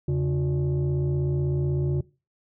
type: tone with frequency modulation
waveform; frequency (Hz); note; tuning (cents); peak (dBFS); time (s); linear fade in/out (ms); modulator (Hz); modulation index
sine; 138.59; C#3; 0; -20; 0.08-2.01; 5; 221; 0.76
effects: noise-tail reverb RT60 0.3 s tail -21 dB re dry + tanh soft clip ceiling -18 dBFS